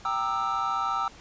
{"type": "chord", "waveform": "triangle", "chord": "E half-diminished seventh", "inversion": "first", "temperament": "equal with one note detuned", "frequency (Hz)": [784, 932.3, 1198, 1318.5], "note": ["G5", "Bb5", "D6", "E6"], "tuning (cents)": [0, 0, 34, 0], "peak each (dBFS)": [-30, -32, -31, -26], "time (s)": [0.05, 1.08], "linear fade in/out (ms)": 2, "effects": ["pink hiss -50 dBFS RMS until 1.2 s", "resampled to 16000 Hz"]}